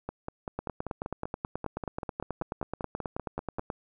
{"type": "two click trains", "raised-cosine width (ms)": 1, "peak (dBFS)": [-18, -20], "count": [30, 19], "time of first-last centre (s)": [[0.59, 3.702], [0.09, 3.585]], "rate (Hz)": [9.32, 5.15], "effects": []}